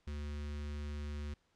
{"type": "tone with notch filter", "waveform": "square", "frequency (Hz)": 73.42, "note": "D2", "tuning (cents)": 0, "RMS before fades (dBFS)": -41, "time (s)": [0.07, 1.34], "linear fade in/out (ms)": 5, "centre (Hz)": 710, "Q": 0.94, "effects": ["pink hiss -75 dBFS RMS until 1.55 s", "low-pass 6000 Hz 12 dB/octave"]}